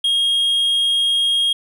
triangle tone, 3256 Hz, G#7, 35 cents flat, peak -13 dBFS, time 0.04-1.53 s, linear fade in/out 5 ms, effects none

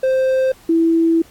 triangle / sine tone pair in turn, 523.3 / 329.7 Hz, C5 / E4, 0 / 0 cents, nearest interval minor sixth, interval 800 cents, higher first, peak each -11 dBFS, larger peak neither, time 0.03-0.52 / 0.69-1.22 s, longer second, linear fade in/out 5 ms, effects pink hiss -48 dBFS RMS until 1.3 s + AAC 64 kbps

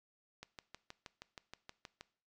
click train, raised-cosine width 0.2 ms, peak -30 dBFS, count 11, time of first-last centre 0.43-2.01 s, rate 6.33 Hz, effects noise-tail reverb RT60 0.5 s tail -19 dB re dry

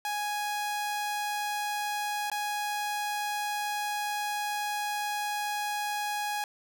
sawtooth tone with dropouts, 830.6 Hz, G#5, in tune, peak -26 dBFS, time 0.05-6.44 s, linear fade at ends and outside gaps 1 ms, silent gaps 2.3-2.316 s, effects none

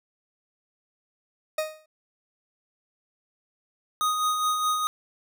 40% pulse tone with exponential decay, 622.3 Hz, D#5, in tune, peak -21 dBFS, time 1.58-1.86 s, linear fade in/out 5 ms, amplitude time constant 60 ms
square tone with tremolo, 1245 Hz, D#6, 1 cent sharp, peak -22 dBFS, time 4.01-4.87 s, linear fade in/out 0 ms, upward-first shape sine, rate 4.8 Hz, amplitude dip 40%
effects none

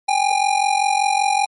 square ring-modulated tone, 806 Hz, G5, 48 cents sharp, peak -13 dBFS, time 0.08-1.46 s, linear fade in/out 10 ms, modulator 22.6 Hz, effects MP3 48 kbps

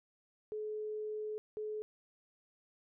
sine tone bursts at uneven times, 427.5 Hz, A4, 50 cents flat, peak -37 dBFS, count 2, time 0.52-1.38 / 1.57-1.82 s, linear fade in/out 0 ms, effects none

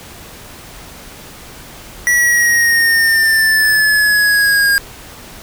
square exponential sweep, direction down, 1945 to 1616 Hz, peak -10 dBFS, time 2.07-4.78 s, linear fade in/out 0 ms, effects pink hiss -35 dBFS RMS until 5.42 s

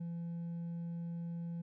sine tone with hard clipping, 169.6 Hz, E3, 50 cents sharp, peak -39 dBFS, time 0-1.62 s, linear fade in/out 10 ms, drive 2 dB, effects none

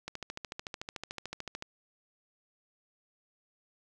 click train, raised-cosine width 0.2 ms, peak -21 dBFS, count 22, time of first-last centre 0.08-1.624 s, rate 13.6 Hz, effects none

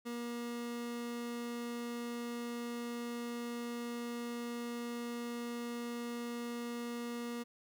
30% pulse tone, 237.9 Hz, A#3, 35 cents sharp, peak -36 dBFS, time 0.05-7.44 s, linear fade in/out 20 ms, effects none

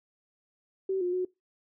sine tone with pitch steps, 382.5 / 356.8 / 366.3 Hz, G4 / F4 / F#4, -42 / +37 / -17 cents, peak -26 dBFS, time 0.89-1.25 s, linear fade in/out 5 ms, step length 120 ms, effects noise-tail reverb RT60 0.2 s tail -22 dB re dry

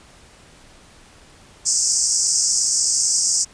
white band-pass noise, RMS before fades -19 dBFS, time 1.65-3.45 s, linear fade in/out 20 ms, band 5000 to 8500 Hz, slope 96 dB/octave, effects pink hiss -48 dBFS RMS until 3.53 s + resampled to 22050 Hz

